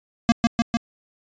square tone with echo, 233.1 Hz, A#3, in tune, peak -13 dBFS, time 0.29-0.32 s, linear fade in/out 0 ms, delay 150 ms, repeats 3, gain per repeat -2 dB, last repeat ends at 0.77 s, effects resampled to 16000 Hz

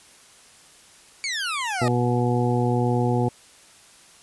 20% pulse exponential sweep, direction down, 2300 to 597 Hz, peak -20 dBFS, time 1.24-1.88 s, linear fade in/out 0 ms
harmonic tone, 121.7 Hz, B2, 25 cents flat, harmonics 1 / 2 / 3 / 4 / 6 / 7, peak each -22 / -25 / -27 / -28 / -30 / -30 dBFS, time 1.81-3.29 s, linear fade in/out 10 ms
effects white hiss -51 dBFS RMS until 4.22 s + resampled to 24000 Hz

